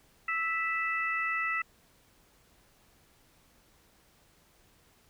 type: harmonic tone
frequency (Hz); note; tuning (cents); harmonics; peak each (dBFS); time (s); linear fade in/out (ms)
658; E5; -3; 2 / 3 / 4; -33 / -31 / -36; 0.28-1.62; 5
effects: pink hiss -64 dBFS RMS until 5.09 s